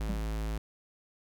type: tone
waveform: square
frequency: 53.9 Hz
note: A1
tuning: 35 cents flat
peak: -32 dBFS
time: 0-0.58 s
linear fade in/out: 5 ms
type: tone with exponential decay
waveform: triangle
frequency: 196 Hz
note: G3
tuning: in tune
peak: -27 dBFS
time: 0.09-0.27 s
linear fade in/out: 2 ms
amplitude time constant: 38 ms
effects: none